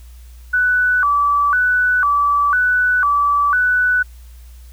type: tone with vibrato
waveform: sine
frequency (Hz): 1311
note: E6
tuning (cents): -10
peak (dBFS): -12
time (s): 0.53-4.03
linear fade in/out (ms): 10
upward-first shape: square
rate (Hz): 1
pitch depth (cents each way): 220
effects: added 60 Hz sine -36 dBFS peak until 4.72 s + white hiss -52 dBFS RMS until 4.72 s